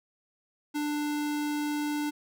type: tone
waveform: square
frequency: 295.9 Hz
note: D4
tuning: 13 cents sharp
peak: -29 dBFS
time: 0.74-2.11 s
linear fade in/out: 20 ms
effects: none